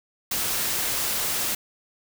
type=noise; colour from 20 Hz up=white; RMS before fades=-26 dBFS; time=0.31-1.55 s; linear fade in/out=5 ms; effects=none